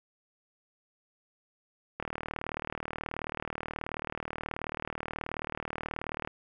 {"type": "click train", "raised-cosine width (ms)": 0.5, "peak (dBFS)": -19, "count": 166, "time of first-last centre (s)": [2, 6.275], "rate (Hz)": 38.6, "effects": []}